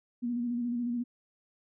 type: tone with vibrato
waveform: sine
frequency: 240.2 Hz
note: B3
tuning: 48 cents flat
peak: -29 dBFS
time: 0.22-1.04 s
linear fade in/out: 20 ms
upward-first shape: square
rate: 14 Hz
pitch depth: 32 cents each way
effects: none